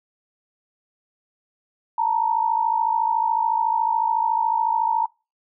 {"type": "tone pair together", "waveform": "sine", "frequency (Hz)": [888.1, 942], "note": ["A5", "A#5"], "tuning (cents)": [16, 18], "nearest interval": "minor second", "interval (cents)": 102, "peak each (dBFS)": -21, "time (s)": [1.98, 5.06], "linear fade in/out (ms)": 5, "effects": ["noise-tail reverb RT60 0.3 s tail -25 dB re dry"]}